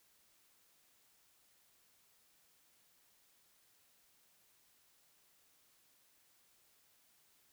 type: silence
effects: white hiss -71 dBFS RMS until 7.52 s